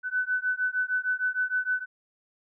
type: beating tone pair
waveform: sine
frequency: 1500 / 1506.5 Hz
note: F#6 / F#6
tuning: +23 / +31 cents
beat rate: 6.5 Hz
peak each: -28 dBFS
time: 0.03-1.86 s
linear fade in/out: 50 ms
effects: none